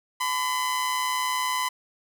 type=tone with amplitude modulation; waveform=sawtooth; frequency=1010 Hz; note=B5; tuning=39 cents sharp; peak=-18 dBFS; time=0.2-1.69 s; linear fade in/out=10 ms; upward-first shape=sine; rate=140 Hz; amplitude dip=55%; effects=none